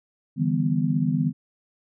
sine chord, E minor seventh, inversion third, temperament just, 148.33 / 164.81 / 197.78 / 247.2 Hz, D3 / E3 / G3 / B3, +18 / 0 / +16 / +2 cents, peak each -25 / -25 / -28 / -25 dBFS, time 0.36-1.33 s, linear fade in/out 50 ms, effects none

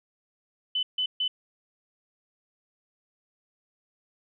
sine tone bursts at uneven times, 3013 Hz, F#7, 31 cents sharp, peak -24 dBFS, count 3, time 0.75-0.83 / 0.98-1.06 / 1.2-1.28 s, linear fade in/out 5 ms, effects none

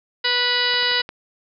harmonic tone, 491.2 Hz, B4, 9 cents flat, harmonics 1 / 2 / 3 / 4 / 5 / 6 / 7 / 8 / 9 / 10, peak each -30 / -30 / -26 / -24 / -35 / -24 / -35 / -23 / -29 / -27 dBFS, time 0.24-1.02 s, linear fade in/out 10 ms
click train, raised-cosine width 0.3 ms, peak -18 dBFS, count 5, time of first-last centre 0.74-1.091 s, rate 11.4 Hz
effects none

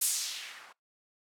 violet noise with low-pass filter sweep, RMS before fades -35 dBFS, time 0.01-0.73 s, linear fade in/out 10 ms, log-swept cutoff 11000 to 1000 Hz, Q 1.5, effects noise-tail reverb RT60 0.2 s tail -25 dB re dry

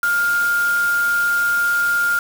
sine tone in noise, 1408 Hz, F6, 14 cents sharp, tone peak -15 dBFS, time 0.03-2.19 s, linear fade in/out 2 ms, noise white, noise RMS -31 dBFS, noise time 0.03-2.19 s, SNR +13 dB, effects none

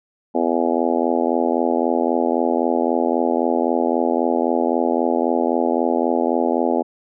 harmonic tone, 83.8 Hz, E2, 29 cents sharp, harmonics 3 / 4 / 5 / 6 / 7 / 8 / 9 / 10, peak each -22 / -23 / -24 / -25 / -25 / -26 / -27 / -27 dBFS, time 0.34-6.83 s, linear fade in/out 20 ms, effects none

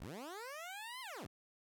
15% pulse linear two-way sweep, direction up then down, 40.52 to 1058 to 40.52 Hz, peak -39 dBFS, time 0-1.27 s, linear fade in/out 10 ms, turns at 1.01 s, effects none

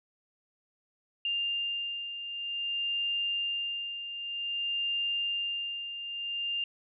sine beating tone pair, 2799 / 2799.53 Hz, F7 / F7, +3 / +4 cents, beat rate 0.53 Hz, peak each -38 / -31 dBFS, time 1.25-6.64 s, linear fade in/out 2 ms, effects none

